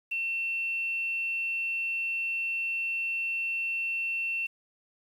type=tone with quantisation; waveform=sine; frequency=2700 Hz; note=E7; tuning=41 cents sharp; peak=-28 dBFS; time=0.11-4.47 s; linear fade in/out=10 ms; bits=9; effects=none